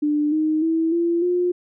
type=tone with pitch steps; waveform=sine; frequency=297.2 / 310.9 / 325.2 / 340.2 / 355.9 Hz; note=D4 / D#4 / E4 / F4 / F4; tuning=+21 / -1 / -23 / -45 / +33 cents; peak=-17 dBFS; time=0.02-1.52 s; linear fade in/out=10 ms; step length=300 ms; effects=none